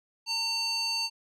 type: tone with band-pass filter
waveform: square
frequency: 910 Hz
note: A#5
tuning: 42 cents flat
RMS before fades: -30 dBFS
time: 0.26-1.1 s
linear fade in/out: 50 ms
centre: 4400 Hz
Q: 3.2
effects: none